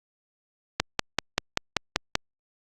click train, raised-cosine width 0.2 ms, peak -3 dBFS, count 8, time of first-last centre 0.8-2.154 s, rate 5.17 Hz, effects Opus 48 kbps

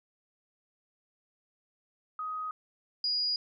sine tone pair in turn, 1255 / 4888 Hz, D#6 / D#8, +15 / -32 cents, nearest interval 2 octaves, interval 2353 cents, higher second, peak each -33 / -27 dBFS, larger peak second, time 2.19-2.51 / 3.04-3.36 s, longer neither, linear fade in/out 2 ms, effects none

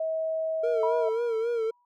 sine tone, 641 Hz, E5, 49 cents flat, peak -26 dBFS, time 0-1.09 s, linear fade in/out 5 ms
triangle tone with vibrato, 459.6 Hz, A#4, 25 cents flat, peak -23 dBFS, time 0.63-1.71 s, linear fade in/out 10 ms, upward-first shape sine, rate 3.7 Hz, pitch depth 68 cents each way
sine tone with exponential decay, 973 Hz, B5, 26 cents flat, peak -26 dBFS, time 0.83-1.85 s, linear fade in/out 2 ms, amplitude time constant 220 ms
effects none

